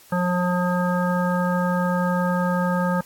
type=harmonic tone; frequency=178.9 Hz; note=F3; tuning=42 cents sharp; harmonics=1 / 3 / 5 / 7 / 9; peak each=-21 / -26 / -28 / -29 / -31 dBFS; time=0.12-3.01 s; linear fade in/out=5 ms; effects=white hiss -50 dBFS RMS until 3.05 s + AAC 64 kbps